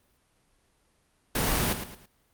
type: noise with echo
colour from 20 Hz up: pink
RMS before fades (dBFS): -26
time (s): 1.35-1.73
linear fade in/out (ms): 5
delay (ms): 110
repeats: 3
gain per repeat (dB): -9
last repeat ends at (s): 2.06
effects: pink hiss -68 dBFS RMS until 2.33 s + Opus 32 kbps